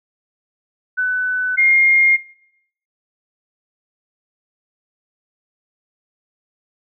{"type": "tone pair in turn", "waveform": "sine", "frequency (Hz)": [1500, 2128], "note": ["F#6", "C7"], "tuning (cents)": [23, 29], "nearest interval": "tritone", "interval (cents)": 606, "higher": "second", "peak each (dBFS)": [-15, -10], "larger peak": "second", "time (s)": [[0.97, 1.57], [1.57, 2.17]], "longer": "neither", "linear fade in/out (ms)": 20, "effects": ["noise-tail reverb RT60 0.7 s tail -18 dB re dry"]}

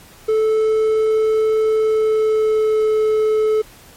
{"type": "tone with pitch glide", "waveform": "triangle", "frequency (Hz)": [437, 432.7], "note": ["A4", "A4"], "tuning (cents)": [-12, -29], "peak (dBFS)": -11, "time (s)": [0.28, 3.62], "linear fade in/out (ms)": 10, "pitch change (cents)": -17, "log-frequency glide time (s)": [1.72, 2.91], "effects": ["pink hiss -44 dBFS RMS until 3.96 s", "MP3 64 kbps"]}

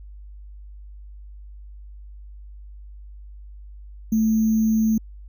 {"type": "tone with sample-and-hold", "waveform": "sine", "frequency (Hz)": 220, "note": "A3", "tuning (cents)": 0, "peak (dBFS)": -16, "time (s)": [4.12, 4.98], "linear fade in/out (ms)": 5, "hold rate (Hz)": 6300, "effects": ["added 50 Hz sine -38 dBFS peak until 5.28 s"]}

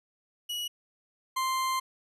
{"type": "tone pair in turn", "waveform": "40% pulse", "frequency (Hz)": [2918, 1046.7], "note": ["F#7", "C6"], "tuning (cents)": [-25, 0], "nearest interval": "octave + tritone", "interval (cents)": 1775, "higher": "first", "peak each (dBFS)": [-31, -26], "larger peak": "second", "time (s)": [[0.49, 0.68], [1.36, 1.8]], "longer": "second", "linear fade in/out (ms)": 10, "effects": ["resampled to 32000 Hz"]}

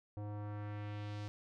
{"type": "tone with low-pass filter sweep", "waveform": "square", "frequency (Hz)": 104, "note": "G#2", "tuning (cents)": 3, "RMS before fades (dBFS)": -43, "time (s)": [0.17, 1.28], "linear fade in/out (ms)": 0, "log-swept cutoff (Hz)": [700, 5500], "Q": 1.2, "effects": []}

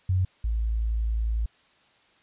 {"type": "tone pair in turn", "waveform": "sine", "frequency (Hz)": [92.5, 55.56], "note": ["F#2", "A1"], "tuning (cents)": [0, 18], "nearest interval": "major sixth", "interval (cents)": 882, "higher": "first", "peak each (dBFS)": [-20, -23], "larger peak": "first", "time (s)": [[0.09, 0.25], [0.44, 1.46]], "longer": "second", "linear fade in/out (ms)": 5, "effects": ["white hiss -61 dBFS RMS until 2.22 s", "resampled to 8000 Hz"]}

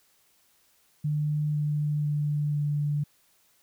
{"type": "tone with pitch steps", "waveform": "sine", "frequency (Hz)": [149.9, 148.86, 147.84, 146.82], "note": ["D3", "D3", "D3", "D3"], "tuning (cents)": [36, 24, 12, 0], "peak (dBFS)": -24, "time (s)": [1.04, 3.04], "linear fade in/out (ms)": 10, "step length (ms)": 500, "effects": ["white hiss -65 dBFS RMS until 3.62 s"]}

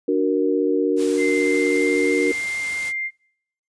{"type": "chord", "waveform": "sine", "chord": "D augmented", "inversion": "none", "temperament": "equal", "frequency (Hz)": [293.7, 370, 466.2], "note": ["D4", "F#4", "A#4"], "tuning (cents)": [0, 0, 0], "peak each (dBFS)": -21, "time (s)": [0.08, 2.32], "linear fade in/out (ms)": 5}
{"type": "noise", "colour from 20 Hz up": "white", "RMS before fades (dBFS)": -34, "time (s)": [0.96, 2.93], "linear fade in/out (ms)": 50}
{"type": "tone with pitch glide", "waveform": "sine", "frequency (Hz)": [2083, 2102], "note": ["C7", "C7"], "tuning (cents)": [-8, 7], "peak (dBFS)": -23, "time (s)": [1.17, 3.11], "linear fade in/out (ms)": 50, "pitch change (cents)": 15, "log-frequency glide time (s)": [1.29, 1.98]}
{"effects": ["noise-tail reverb RT60 0.8 s tail -26 dB re dry", "resampled to 22050 Hz"]}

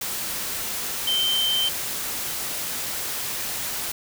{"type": "tone in noise", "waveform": "sine", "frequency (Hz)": 3113, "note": "G7", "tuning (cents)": -13, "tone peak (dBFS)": -20, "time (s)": [1.07, 1.69], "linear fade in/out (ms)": 5, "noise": "white", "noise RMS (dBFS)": -29, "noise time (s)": [0.01, 3.92], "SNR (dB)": 6, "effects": []}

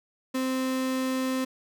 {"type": "tone", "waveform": "35% pulse", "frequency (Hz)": 260.2, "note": "C4", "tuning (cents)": -9, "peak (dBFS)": -24, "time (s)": [0.34, 1.45], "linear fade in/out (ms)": 10, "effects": []}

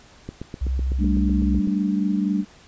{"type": "click train", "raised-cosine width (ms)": 3, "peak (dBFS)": -18, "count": 12, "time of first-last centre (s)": [0.29, 1.674], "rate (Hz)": 7.95}
{"type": "tone with pitch glide", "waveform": "sine", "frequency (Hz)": [65, 65.41], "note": ["C2", "C2"], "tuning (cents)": [-11, 0], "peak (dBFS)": -20, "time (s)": [0.61, 1.6], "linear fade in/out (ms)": 10, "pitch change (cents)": 11, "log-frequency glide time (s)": [1.04, 1.25]}
{"type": "chord", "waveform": "sine", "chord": "G suspended second", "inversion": "none", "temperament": "equal", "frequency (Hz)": [196, 220, 293.7], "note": ["G3", "A3", "D4"], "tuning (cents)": [0, 0, 0], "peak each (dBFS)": [-21, -26, -25], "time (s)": [0.98, 2.45], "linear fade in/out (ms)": 50}
{"effects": ["pink hiss -50 dBFS RMS until 2.67 s", "resampled to 16000 Hz"]}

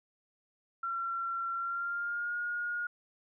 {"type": "tone with pitch glide", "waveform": "sine", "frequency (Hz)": [1363, 1432.4], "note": ["F6", "F6"], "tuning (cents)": [-43, 43], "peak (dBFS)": -32, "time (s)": [0.83, 2.87], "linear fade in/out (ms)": 5, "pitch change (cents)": 86, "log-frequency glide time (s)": [1.54, 2.36], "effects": []}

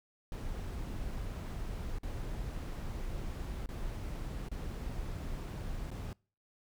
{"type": "noise with dropouts", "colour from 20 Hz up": "brown", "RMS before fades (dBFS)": -39, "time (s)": [0.32, 6.13], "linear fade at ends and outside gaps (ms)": 1, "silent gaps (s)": [[1.985, 2.032], [3.66, 3.689], [4.486, 4.515], [5.905, 5.914]], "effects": ["noise-tail reverb RT60 0.4 s tail -26 dB re dry"]}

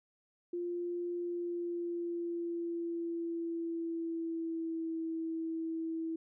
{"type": "tone with pitch glide", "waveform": "sine", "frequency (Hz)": [349.2, 325.8], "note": ["F4", "E4"], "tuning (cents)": [0, -20], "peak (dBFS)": -34, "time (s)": [0.53, 6.16], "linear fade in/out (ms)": 5, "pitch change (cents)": -120, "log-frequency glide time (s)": [1.15, 4.98], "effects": []}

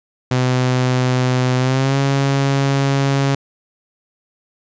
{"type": "tone with pitch glide", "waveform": "sawtooth", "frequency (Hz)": [127.1, 137.81], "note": ["C3", "C#3"], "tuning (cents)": [-50, -10], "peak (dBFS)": -10, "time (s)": [0.31, 3.35], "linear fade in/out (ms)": 5, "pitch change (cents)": 140, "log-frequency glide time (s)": [1.58, 1.97], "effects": ["resampled to 16000 Hz"]}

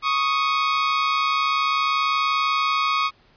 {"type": "tone pair together", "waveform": "sawtooth", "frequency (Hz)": [1108.7, 1249.2], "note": ["C#6", "D#6"], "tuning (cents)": [0, 7], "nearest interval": "major second", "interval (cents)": 207, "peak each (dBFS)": -18, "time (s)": [0.02, 3.11], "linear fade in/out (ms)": 50, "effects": ["pink hiss -57 dBFS RMS until 3.36 s", "resampled to 11025 Hz"]}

